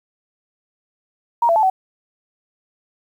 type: tone with pitch steps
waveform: sine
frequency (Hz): 941 / 673 / 871 / 758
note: A#5 / E5 / A5 / F#5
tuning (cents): +16 / +36 / -18 / +42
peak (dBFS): -12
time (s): 1.42-1.7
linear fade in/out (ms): 5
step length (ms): 70
effects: 8-bit